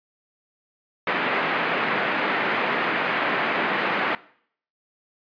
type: band-pass noise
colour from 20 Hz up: white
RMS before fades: -24 dBFS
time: 1.07-4.15 s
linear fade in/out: 2 ms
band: 180 to 2300 Hz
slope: 24 dB/octave
effects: noise-tail reverb RT60 0.6 s tail -20 dB re dry + resampled to 11025 Hz